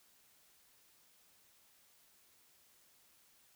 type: silence
effects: white hiss -68 dBFS RMS until 3.55 s